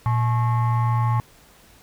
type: tone with frequency modulation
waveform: sine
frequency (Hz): 116.54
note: A#2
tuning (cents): 0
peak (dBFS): -16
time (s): 0.06-1.2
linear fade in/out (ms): 0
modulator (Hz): 974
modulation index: 0.6
effects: tanh soft clip ceiling -14 dBFS + pink hiss -52 dBFS RMS until 1.82 s